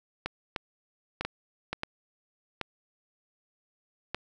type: clicks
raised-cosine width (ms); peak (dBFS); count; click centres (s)
0.3; -15; 8; 0.26 / 0.562 / 1.21 / 1.25 / 1.73 / 1.834 / 2.613 / 4.146
effects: none